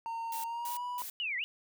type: tone with pitch glide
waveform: triangle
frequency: 916 to 981.7 Hz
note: A#5 to B5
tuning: -31 to -11 cents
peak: -33 dBFS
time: 0.06-1.02 s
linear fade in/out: 0 ms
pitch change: +120 cents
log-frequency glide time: 0.43-0.84 s
type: noise bursts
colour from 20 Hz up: blue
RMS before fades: -42 dBFS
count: 3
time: 0.32-1.1 s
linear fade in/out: 2 ms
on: 120 ms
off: 210 ms
type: linear two-way sweep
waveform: sine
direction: down then up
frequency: 3000 to 1890 to 3000 Hz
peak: -32 dBFS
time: 1.2-1.44 s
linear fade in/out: 0 ms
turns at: 1.37 s
effects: none